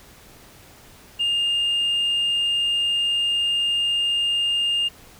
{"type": "tone", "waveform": "sine", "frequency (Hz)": 2818, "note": "F7", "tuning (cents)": 15, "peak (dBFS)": -17, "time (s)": [1.19, 4.89], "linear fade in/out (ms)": 20, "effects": ["tanh soft clip ceiling -17 dBFS", "pink hiss -48 dBFS RMS until 5.19 s"]}